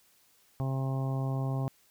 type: harmonic tone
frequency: 133.6 Hz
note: C3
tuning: 36 cents sharp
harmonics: 1 / 2 / 3 / 4 / 5 / 6 / 7 / 8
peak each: -29 / -39 / -44 / -45 / -43 / -45 / -50 / -47 dBFS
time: 0.6-1.68 s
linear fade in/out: 0 ms
effects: white hiss -65 dBFS RMS until 1.9 s